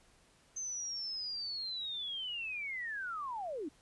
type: linear sweep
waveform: sine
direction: down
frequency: 6272 to 263.9 Hz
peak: -37 dBFS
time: 0.56-3.69 s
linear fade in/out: 10 ms
effects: pink hiss -66 dBFS RMS until 3.81 s + resampled to 24000 Hz